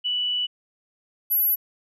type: tone pair in turn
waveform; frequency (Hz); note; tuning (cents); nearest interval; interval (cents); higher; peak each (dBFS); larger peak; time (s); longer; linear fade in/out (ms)
sine; 2960 / 11690; F#7 / F#9; 0 / -22; 2 octaves; 2378; second; -22 / -18; second; 0.04-0.47 / 1.3-1.56; first; 20
effects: none